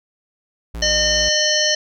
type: tone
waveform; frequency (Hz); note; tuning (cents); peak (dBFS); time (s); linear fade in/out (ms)
square; 57.1; A#1; -35; -27; 0.74-1.29; 5
type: harmonic tone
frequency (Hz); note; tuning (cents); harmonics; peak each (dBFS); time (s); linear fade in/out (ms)
608; D#5; -40; 1 / 3 / 5 / 7 / 9 / 10; -22 / -22 / -22 / -22 / -22 / -22; 0.82-1.75; 5
effects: none